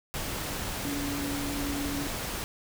sine tone in noise, 284.1 Hz, C#4, 43 cents sharp, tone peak -32 dBFS, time 0.85-2.07 s, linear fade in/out 0 ms, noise pink, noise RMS -34 dBFS, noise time 0.14-2.44 s, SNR -1 dB, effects none

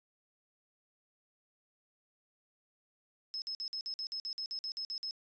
sine tone bursts, 5180 Hz, E8, 31 cents flat, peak -36 dBFS, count 14, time 3.34-5.109 s, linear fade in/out 0 ms, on 79 ms, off 51 ms, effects resampled to 16000 Hz

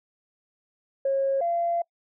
sine tone pair in turn, 544 / 685.4 Hz, C#5 / F5, -33 / -33 cents, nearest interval major third, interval 400 cents, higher second, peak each -20 / -22 dBFS, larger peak first, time 1.05-1.41 / 1.41-1.82 s, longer second, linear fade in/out 5 ms, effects noise-tail reverb RT60 0.1 s tail -25 dB re dry + tanh soft clip ceiling -16 dBFS

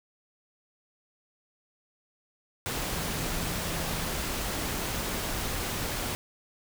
sine tone in noise, 165.3 Hz, E3, 5 cents sharp, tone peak -39 dBFS, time 2.96-4.11 s, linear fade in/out 0 ms, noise pink, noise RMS -32 dBFS, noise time 2.66-6.15 s, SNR -10 dB, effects none

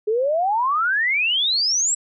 sine exponential sweep, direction up, 412.9 to 7902 Hz, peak -17 dBFS, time 0.07-1.95 s, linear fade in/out 10 ms, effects none

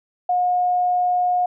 sine tone, 720 Hz, F#5, 47 cents flat, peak -16 dBFS, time 0.29-1.46 s, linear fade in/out 5 ms, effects none

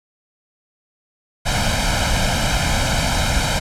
pink noise with comb filter, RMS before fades -18 dBFS, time 1.45-3.6 s, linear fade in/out 20 ms, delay 1.3 ms, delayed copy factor +0.8, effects low-pass 8000 Hz 12 dB/octave

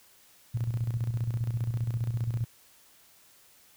sine tone with tremolo, 116.54 Hz, A#2, in tune, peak -25 dBFS, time 0.54-2.45 s, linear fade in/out 10 ms, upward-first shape square, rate 15 Hz, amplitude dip 60%, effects white hiss -59 dBFS RMS until 3.76 s

